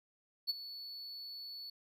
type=tone with ADSR envelope; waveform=triangle; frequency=4435 Hz; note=C#8; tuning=in tune; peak=-28 dBFS; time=0.47-1.7 s; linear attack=29 ms; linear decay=21 ms; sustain=-15 dB; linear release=4 ms; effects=none